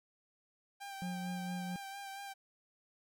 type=tone with vibrato; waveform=sawtooth; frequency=790 Hz; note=G5; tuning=13 cents sharp; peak=-40 dBFS; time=0.8-2.34 s; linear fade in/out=20 ms; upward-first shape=sine; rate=4.4 Hz; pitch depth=26 cents each way
type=tone with tremolo; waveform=triangle; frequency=179.9 Hz; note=F#3; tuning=48 cents flat; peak=-35 dBFS; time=1.02-1.76 s; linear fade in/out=0 ms; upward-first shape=sine; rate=4.4 Hz; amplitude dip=25%
effects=none